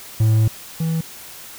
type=tone pair in turn; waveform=triangle; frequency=110 / 162.49 Hz; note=A2 / E3; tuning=0 / -25 cents; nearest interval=perfect fifth; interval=675 cents; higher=second; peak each=-10 / -16 dBFS; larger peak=first; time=0.2-0.48 / 0.8-1.01 s; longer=first; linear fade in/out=5 ms; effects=white hiss -38 dBFS RMS until 1.58 s